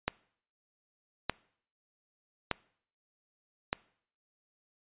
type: click train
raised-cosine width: 0.3 ms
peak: -12 dBFS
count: 4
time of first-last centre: 0.08-3.73 s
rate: 0.822 Hz
effects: noise-tail reverb RT60 0.6 s tail -23 dB re dry + resampled to 8000 Hz